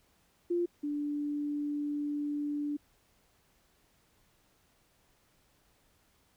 sine tone pair in turn, 347.9 / 292.5 Hz, F4 / D4, -7 / -7 cents, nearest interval minor third, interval 300 cents, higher first, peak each -27 / -31 dBFS, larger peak first, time 0.5-0.66 / 0.83-2.77 s, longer second, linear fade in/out 10 ms, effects pink hiss -69 dBFS RMS until 6.36 s

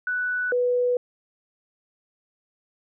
sine tone pair in turn, 1485 / 492.4 Hz, F#6 / B4, +6 / -5 cents, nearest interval octave + perfect fifth, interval 1911 cents, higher first, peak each -23 / -19 dBFS, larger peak second, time 0.07-0.52 / 0.52-0.97 s, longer neither, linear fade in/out 2 ms, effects none

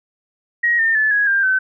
sine tone with pitch steps, 1891 / 1811.9 / 1736.1 / 1663.4 / 1593.8 / 1527.1 Hz, A#6 / A#6 / A6 / G#6 / G6 / G6, +24 / -50 / -24 / +2 / +28 / -46 cents, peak -13 dBFS, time 0.63-1.59 s, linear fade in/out 10 ms, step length 160 ms, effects none

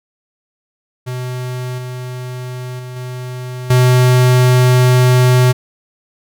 square tone with level steps, 125.9 Hz, B2, 34 cents sharp, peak -21 / -24 / -27 / -24 / -8 dBFS, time 1.06-5.53 s, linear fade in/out 20 ms, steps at 1.78 / 2.79 / 2.96 / 3.7 s, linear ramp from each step 5 ms, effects none

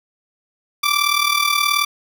15% pulse tone with amplitude modulation, 1169 Hz, D6, 8 cents flat, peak -6 dBFS, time 0.83-1.85 s, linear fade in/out 10 ms, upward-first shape sine, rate 38.7 Hz, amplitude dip 70%, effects none

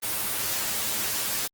white noise with comb filter, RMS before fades -28 dBFS, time 0.02-1.48 s, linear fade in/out 20 ms, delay 9.5 ms, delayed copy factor +0.8, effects Opus 32 kbps

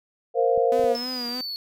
sine chord, Bb suspended second, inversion none, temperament equal, 466.2 / 523.3 / 698.5 Hz, Bb4 / C5 / F5, 0 / 0 / 0 cents, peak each -21 / -22 / -24 dBFS, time 0.34-0.97 s, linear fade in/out 50 ms
clicks, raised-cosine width 3 ms, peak -27 dBFS, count 3, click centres 0.577 / 0.795 / 0.842 s
sawtooth tone with vibrato, 247.2 Hz, B3, 2 cents sharp, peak -28 dBFS, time 0.72-1.41 s, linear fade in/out 2 ms, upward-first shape sine, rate 3.2 Hz, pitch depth 57 cents each way
triangle exponential sweep, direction down, 5274 to 4360 Hz, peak -28 dBFS, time 0.95-1.56 s, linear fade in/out 0 ms
effects none

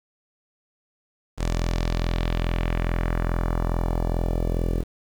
sawtooth tone with low-pass filter sweep, 42.37 Hz, E1, 48 cents sharp, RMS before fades -24 dBFS, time 1.37-4.85 s, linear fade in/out 50 ms, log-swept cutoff 7800 to 410 Hz, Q 1.6, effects 7-bit

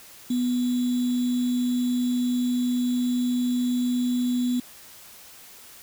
sine tone with sample-and-hold, 246.9 Hz, B3, in tune, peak -21 dBFS, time 0.3-4.6 s, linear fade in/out 5 ms, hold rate 3675 Hz, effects white hiss -47 dBFS RMS until 5.82 s

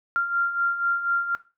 sine beating tone pair, 1385 / 1389.1 Hz, F6 / F6, -15 / -10 cents, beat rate 4.1 Hz, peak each -28 / -22 dBFS, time 0.16-1.35 s, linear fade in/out 0 ms, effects noise-tail reverb RT60 0.3 s tail -17 dB re dry

